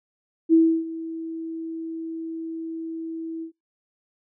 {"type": "tone with ADSR envelope", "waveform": "sine", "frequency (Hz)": 326.2, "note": "E4", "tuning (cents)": -18, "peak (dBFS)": -11, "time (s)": [0.49, 3.52], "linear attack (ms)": 41, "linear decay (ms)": 310, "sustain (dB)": -18, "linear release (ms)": 96, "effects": ["noise-tail reverb RT60 0.2 s tail -26 dB re dry"]}